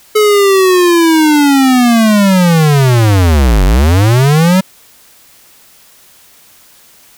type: linear two-way sweep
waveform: square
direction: down then up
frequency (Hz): 430 to 43.98 to 192.7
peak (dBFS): -6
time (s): 0.15-4.61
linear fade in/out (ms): 10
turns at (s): 3.64
effects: white hiss -43 dBFS RMS until 7.17 s